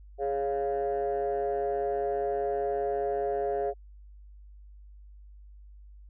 sine chord, Db major, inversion second, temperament equal, 415.3 / 554.4 / 698.5 Hz, Ab4 / Db5 / F5, 0 / 0 / 0 cents, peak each -28 / -32 / -30 dBFS, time 0.18-3.74 s, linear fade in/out 50 ms, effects tanh soft clip ceiling -22 dBFS + added 50 Hz sine -47 dBFS peak until 6.09 s

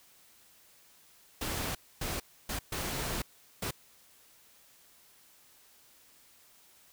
pink noise bursts at uneven times, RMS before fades -35 dBFS, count 5, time 1.41-1.75 / 2.01-2.2 / 2.49-2.59 / 2.72-3.22 / 3.62-3.71 s, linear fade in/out 5 ms, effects white hiss -61 dBFS RMS until 6.92 s

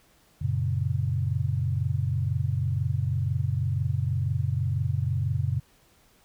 sine chord, F# major, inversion none, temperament equal, 92.5 / 116.54 / 138.59 Hz, F#2 / A#2 / C#3, 0 / 0 / 0 cents, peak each -28 dBFS, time 0.41-5.6 s, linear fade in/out 10 ms, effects pink hiss -61 dBFS RMS until 6.24 s

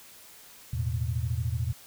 sine chord, E suspended fourth, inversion none, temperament equal, 82.41 / 110 / 123.47 Hz, E2 / A2 / B2, 0 / 0 / 0 cents, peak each -31 dBFS, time 0.73-1.73 s, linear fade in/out 5 ms, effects white hiss -51 dBFS RMS until 1.86 s

